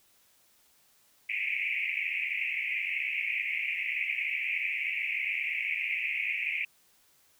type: band-pass noise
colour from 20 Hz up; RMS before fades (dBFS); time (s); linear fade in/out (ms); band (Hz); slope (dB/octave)
pink; -32; 1.29-6.65; 5; 2100 to 2600; 96
effects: white hiss -65 dBFS RMS until 7.39 s